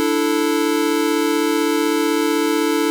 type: chord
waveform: square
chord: D suspended second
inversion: none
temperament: equal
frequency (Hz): 293.7 / 329.6 / 440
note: D4 / E4 / A4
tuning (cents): 0 / 0 / 0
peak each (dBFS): -21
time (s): 0-2.9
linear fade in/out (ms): 0
effects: none